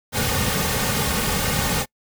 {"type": "noise with comb filter", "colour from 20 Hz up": "pink", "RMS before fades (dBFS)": -22, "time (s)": [0.12, 1.86], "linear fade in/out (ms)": 50, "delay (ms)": 3, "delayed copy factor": -0.65, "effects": ["noise-tail reverb RT60 0.1 s tail -26 dB re dry"]}